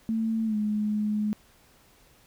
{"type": "tone with pitch glide", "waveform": "sine", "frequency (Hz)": [223.5, 211], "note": ["A3", "G#3"], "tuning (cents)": [27, 28], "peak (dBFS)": -24, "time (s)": [0.09, 1.33], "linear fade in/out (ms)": 0, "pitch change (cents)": -99, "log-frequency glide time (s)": [0.45, 0.56], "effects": ["pink hiss -59 dBFS RMS until 2.26 s"]}